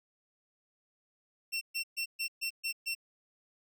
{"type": "tone bursts", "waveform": "25% pulse", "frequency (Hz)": 2709, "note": "E7", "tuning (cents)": 47, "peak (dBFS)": -28, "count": 7, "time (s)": [1.52, 2.951], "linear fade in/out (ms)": 20, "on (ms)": 93, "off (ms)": 130, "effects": []}